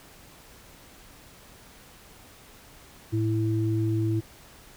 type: tone pair together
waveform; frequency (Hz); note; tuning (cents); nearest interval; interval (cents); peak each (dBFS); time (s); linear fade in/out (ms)
sine; 110 / 329.9; A2 / E4; 0 / +1; octave + perfect fifth; 1901; -24 / -27; 3.12-4.21; 20
effects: pink hiss -51 dBFS RMS until 4.76 s